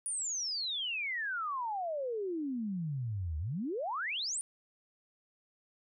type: exponential two-way sweep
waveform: sine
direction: down then up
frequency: 9700 to 73.42 to 9700 Hz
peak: -33 dBFS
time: 0.06-4.41 s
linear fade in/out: 0 ms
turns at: 3.38 s
effects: none